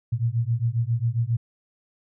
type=beating tone pair; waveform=sine; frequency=113.2 / 120.6 Hz; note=A2 / B2; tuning=+50 / -41 cents; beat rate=7.4 Hz; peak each=-24 dBFS; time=0.12-1.37 s; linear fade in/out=10 ms; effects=none